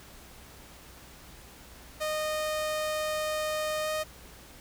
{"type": "tone with pitch glide", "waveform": "sawtooth", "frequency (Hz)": [616, 619.9], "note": ["D#5", "D#5"], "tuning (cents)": [-17, -7], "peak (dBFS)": -25, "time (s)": [2, 4.04], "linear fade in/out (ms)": 20, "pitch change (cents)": 10, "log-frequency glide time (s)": [3.83, 3.89], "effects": ["added 60 Hz sine -55 dBFS peak until 4.6 s", "pink hiss -51 dBFS RMS until 4.6 s"]}